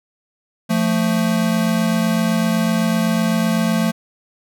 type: tone pair together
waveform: square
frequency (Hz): 174.61 / 222.5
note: F3 / A3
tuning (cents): 0 / +20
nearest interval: major third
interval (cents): 420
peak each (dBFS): -20 / -18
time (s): 0.69-3.92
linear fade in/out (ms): 20
effects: none